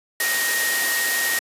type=tone in noise; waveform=sine; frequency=1870 Hz; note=A#6; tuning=5 cents sharp; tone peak=-22 dBFS; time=0.2-1.39 s; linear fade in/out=2 ms; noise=white; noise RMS=-23 dBFS; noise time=0.2-1.39 s; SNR=-2 dB; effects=high-pass 300 Hz 12 dB/octave + resampled to 32000 Hz